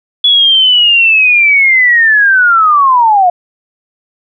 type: linear sweep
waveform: sine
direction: down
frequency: 3412 to 693 Hz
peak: -4 dBFS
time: 0.24-3.3 s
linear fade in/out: 5 ms
effects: none